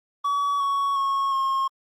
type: tone with pitch steps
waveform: triangle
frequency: 1136 / 1115.8 / 1096 / 1076.6 Hz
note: C#6 / C#6 / C#6 / C6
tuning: +42 / +11 / -20 / +49 cents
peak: -19 dBFS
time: 0.24-1.68 s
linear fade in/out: 10 ms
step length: 360 ms
effects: Opus 24 kbps